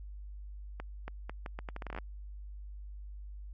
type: accelerating click train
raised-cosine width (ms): 0.5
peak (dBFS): -25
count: 15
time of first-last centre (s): 0.8-1.986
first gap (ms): 280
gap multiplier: 0.77
effects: added 50 Hz sine -42 dBFS peak until 3.53 s + MP3 32 kbps